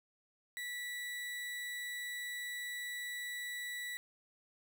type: tone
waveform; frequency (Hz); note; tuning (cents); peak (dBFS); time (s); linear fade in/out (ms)
35% pulse; 1955; B6; -18; -38; 0.57-3.97; 0
effects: none